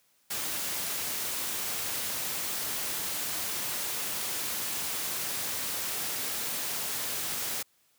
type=noise; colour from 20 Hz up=white; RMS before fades=-33 dBFS; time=0.3-7.63 s; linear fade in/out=10 ms; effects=white hiss -68 dBFS RMS until 7.98 s + high-pass 80 Hz 12 dB/octave